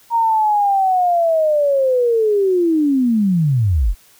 sine linear sweep, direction down, 938 to 35.53 Hz, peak -12 dBFS, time 0.1-3.95 s, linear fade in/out 50 ms, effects white hiss -50 dBFS RMS until 4.19 s

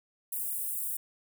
white high-pass noise, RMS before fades -34 dBFS, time 0.32-0.97 s, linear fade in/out 5 ms, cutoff 8600 Hz, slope 48 dB/octave, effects none

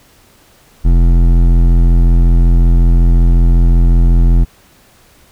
triangle tone with hard clipping, 42.71 Hz, F1, 38 cents flat, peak -7 dBFS, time 0.84-4.45 s, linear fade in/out 20 ms, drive 16 dB, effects pink hiss -47 dBFS RMS until 5.31 s

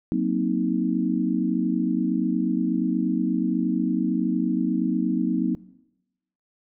sine chord, C half-diminished seventh, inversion second, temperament equal with one note detuned, 185 / 233.1 / 261.6 / 314.6 Hz, Gb3 / Bb3 / C4 / Eb4, 0 / 0 / 0 / +19 cents, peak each -26 dBFS, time 0.12-5.55 s, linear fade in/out 0 ms, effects noise-tail reverb RT60 0.9 s tail -20 dB re dry

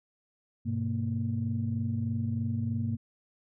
sine tone cluster, 101.1 / 124.3 / 230.6 Hz, G#2 / B2 / A#3, -46 / +12 / -19 cents, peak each -31 / -33 / -32 dBFS, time 0.65-2.97 s, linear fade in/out 20 ms, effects tanh soft clip ceiling -19 dBFS

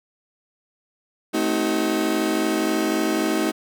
35% pulse chord, A diminished seventh, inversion none, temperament just, 220 / 264 / 316.8 / 380.2 Hz, A3 / C4 / Eb4 / Gb4, 0 / +16 / +31 / +47 cents, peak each -25 / -27 / -21 / -25 dBFS, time 1.33-3.52 s, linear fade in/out 20 ms, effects none

